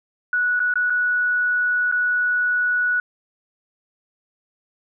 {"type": "tone with dropouts", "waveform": "sine", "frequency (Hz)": 1470, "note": "F#6", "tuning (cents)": -12, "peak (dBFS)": -17, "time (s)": [0.33, 3], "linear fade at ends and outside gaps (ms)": 2, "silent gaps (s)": [[0.594, 0.601], [0.739, 0.756], [0.899, 0.903], [1.915, 1.923]], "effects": []}